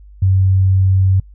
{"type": "tone", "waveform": "sine", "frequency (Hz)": 95, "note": "F#2", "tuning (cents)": 46, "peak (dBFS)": -9, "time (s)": [0.22, 1.2], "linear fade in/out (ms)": 5, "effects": ["noise-tail reverb RT60 0.1 s tail -26 dB re dry", "added 50 Hz sine -37 dBFS peak until 1.34 s"]}